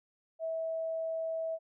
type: tone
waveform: sine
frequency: 650 Hz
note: E5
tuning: 24 cents flat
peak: -32 dBFS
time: 0.39-1.59 s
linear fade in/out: 50 ms
effects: none